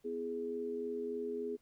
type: harmonic tone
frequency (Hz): 83.4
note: E2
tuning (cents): +21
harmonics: 3 / 4 / 5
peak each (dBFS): -43 / -47 / -37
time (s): 0.04-1.57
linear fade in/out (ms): 20
effects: pink hiss -74 dBFS RMS until 1.61 s